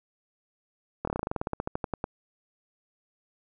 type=slowing click train; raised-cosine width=1 ms; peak=-15 dBFS; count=19; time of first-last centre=1.05-2.041 s; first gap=24 ms; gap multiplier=1.09; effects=none